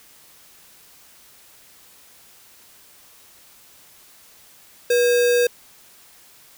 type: tone with sample-and-hold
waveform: sine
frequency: 483.9 Hz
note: B4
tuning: 35 cents flat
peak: -14 dBFS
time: 4.9-5.47 s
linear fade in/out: 5 ms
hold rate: 2100 Hz
effects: white hiss -50 dBFS RMS until 6.57 s